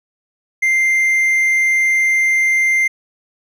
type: tone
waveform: triangle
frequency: 2093 Hz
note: C7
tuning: in tune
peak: -10 dBFS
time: 0.62-2.88 s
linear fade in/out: 10 ms
effects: none